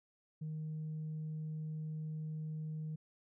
sine tone, 155.56 Hz, D#3, in tune, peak -37 dBFS, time 0.41-2.96 s, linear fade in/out 10 ms, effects tanh soft clip ceiling -36 dBFS

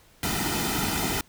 pink noise with comb filter, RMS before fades -27 dBFS, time 0.23-1.21 s, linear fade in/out 2 ms, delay 1.8 ms, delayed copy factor -0.75, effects pink hiss -57 dBFS RMS until 1.28 s

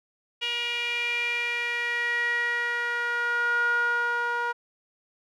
sawtooth tone with band-pass filter sweep, 477 Hz, A#4, 40 cents sharp, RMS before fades -27 dBFS, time 0.41-4.53 s, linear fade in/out 20 ms, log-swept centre 2800 to 1200 Hz, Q 6.5, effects none

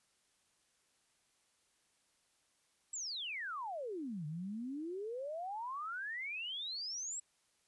sine exponential two-way sweep, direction down then up, 7902 to 146.3 to 7902 Hz, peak -39 dBFS, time 2.93-7.2 s, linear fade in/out 5 ms, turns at 4.26 s, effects white hiss -75 dBFS RMS until 7.67 s + resampled to 24000 Hz

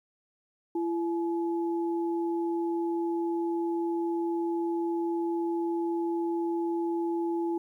sine tone pair together, 338.1 / 852 Hz, E4 / G#5, +44 / +44 cents, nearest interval octave + major third, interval 1600 cents, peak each -27 / -37 dBFS, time 0.75-7.58 s, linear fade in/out 5 ms, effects 11-bit

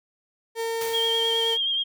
35% pulse tone, 456.1 Hz, A#4, 38 cents flat, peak -24 dBFS, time 0.55-1.58 s, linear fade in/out 50 ms
white noise with exponential decay, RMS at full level -33 dBFS, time 0.81-1.5 s, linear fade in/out 2 ms, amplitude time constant 150 ms
sine tone with vibrato, 3211 Hz, G7, 41 cents sharp, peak -22 dBFS, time 0.93-1.84 s, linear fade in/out 20 ms, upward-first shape sine, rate 9.5 Hz, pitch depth 33 cents each way
effects none

